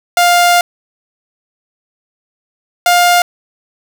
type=tone pair in turn; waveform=sawtooth; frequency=702 / 705.2 Hz; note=F5 / F5; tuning=+9 / +17 cents; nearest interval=unison; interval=8 cents; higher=second; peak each=-3 dBFS; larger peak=neither; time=0.17-0.61 / 2.86-3.22 s; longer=first; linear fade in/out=2 ms; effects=none